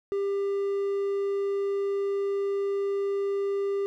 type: tone with hard clipping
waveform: triangle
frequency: 397.8 Hz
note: G4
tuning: 25 cents sharp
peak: -26 dBFS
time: 0.12-3.86 s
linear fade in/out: 0 ms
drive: 6 dB
effects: none